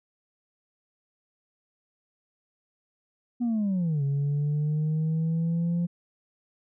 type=linear two-way sweep; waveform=sine; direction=down then up; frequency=246.2 to 138.59 to 173.9 Hz; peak=-21 dBFS; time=3.4-5.87 s; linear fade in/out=20 ms; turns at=4.03 s; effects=tanh soft clip ceiling -22 dBFS